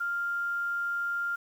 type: tone with quantisation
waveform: sine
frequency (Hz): 1396.9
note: F6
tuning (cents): 0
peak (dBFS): -28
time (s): 0-1.36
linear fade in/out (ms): 10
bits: 9
effects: none